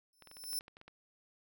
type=tone with exponential growth; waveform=15% pulse; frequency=5320 Hz; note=E8; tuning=15 cents sharp; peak=-27 dBFS; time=0.13-0.59 s; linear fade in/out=1 ms; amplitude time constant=98 ms
type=clicks; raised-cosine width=0.3 ms; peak=-37 dBFS; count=11; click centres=0.223 / 0.273 / 0.314 / 0.369 / 0.439 / 0.531 / 0.609 / 0.681 / 0.769 / 0.814 / 0.88 s
effects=none